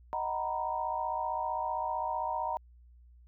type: chord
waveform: sine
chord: B major seventh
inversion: first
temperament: equal with one note detuned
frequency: 622.3 / 748.2 / 932.3 / 987.8 Hz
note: D#5 / F#5 / A#5 / B5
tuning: 0 / +19 / 0 / 0 cents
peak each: -39 / -37 / -33 / -39 dBFS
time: 0.13-2.57 s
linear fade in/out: 0 ms
effects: added 60 Hz sine -54 dBFS peak until 3.27 s